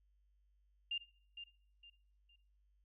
sine tone with echo, 2800 Hz, F7, 4 cents sharp, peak -36 dBFS, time 0.91-0.98 s, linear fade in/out 5 ms, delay 460 ms, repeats 3, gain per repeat -10 dB, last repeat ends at 2.36 s, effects noise-tail reverb RT60 0.6 s tail -18 dB re dry + added 50 Hz sine -70 dBFS peak until 2.84 s

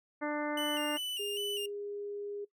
harmonic tone, 296.9 Hz, D4, 19 cents sharp, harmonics 1 / 2 / 3 / 4 / 5 / 6 / 7, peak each -35 / -37 / -40 / -43 / -43 / -45 / -45 dBFS, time 0.21-0.98 s, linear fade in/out 20 ms
45% pulse tone with vibrato, 2898 Hz, F#7, 37 cents flat, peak -35 dBFS, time 0.57-1.66 s, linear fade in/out 5 ms, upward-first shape square, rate 2.5 Hz, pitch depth 54 cents each way
sine tone, 408.4 Hz, G#4, 29 cents flat, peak -37 dBFS, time 1.19-2.45 s, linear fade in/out 10 ms
effects noise-tail reverb RT60 0.1 s tail -19 dB re dry

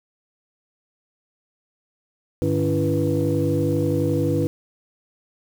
sine tone cluster, 101.4 / 152 / 283.3 / 335.2 / 488 Hz, G#2 / D#3 / C#4 / E4 / B4, -41 / -40 / +38 / +29 / -21 cents, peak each -24 dBFS, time 2.42-4.47 s, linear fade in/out 0 ms, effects tanh soft clip ceiling -10 dBFS + 7-bit

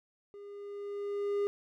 triangle tone with level ramp, 405.9 Hz, G#4, 40 cents flat, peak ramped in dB -44 to -25 dBFS, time 0.34-1.47 s, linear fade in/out 0 ms, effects none

